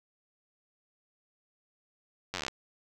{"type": "slowing click train", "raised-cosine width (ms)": 0.2, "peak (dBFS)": -16, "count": 12, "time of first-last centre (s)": [2.34, 2.482], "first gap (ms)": 10, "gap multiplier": 1.05, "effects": []}